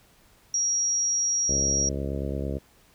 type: tone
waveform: sine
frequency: 5670 Hz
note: F8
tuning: 25 cents sharp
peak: -22 dBFS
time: 0.54-1.89 s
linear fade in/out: 2 ms
type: harmonic tone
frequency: 68.9 Hz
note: C#2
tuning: 10 cents flat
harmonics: 1 / 2 / 3 / 4 / 5 / 6 / 7 / 8 / 9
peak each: -31 / -34 / -36 / -37 / -38 / -39 / -39 / -40 / -41 dBFS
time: 1.48-2.59 s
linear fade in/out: 20 ms
effects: pink hiss -59 dBFS RMS until 2.94 s